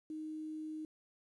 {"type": "tone with quantisation", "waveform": "sine", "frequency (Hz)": 311.1, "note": "D#4", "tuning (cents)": 0, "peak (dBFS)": -40, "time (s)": [0.1, 0.85], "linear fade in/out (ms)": 2, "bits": 11, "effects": ["resampled to 24000 Hz"]}